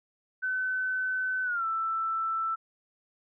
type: tone with pitch glide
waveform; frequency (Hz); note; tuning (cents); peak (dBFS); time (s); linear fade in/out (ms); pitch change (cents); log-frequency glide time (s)
sine; 1516 to 1327.4; F#6 to E6; +42 to +12; -27; 0.42-2.56; 20; -230; 1.44-1.65
effects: none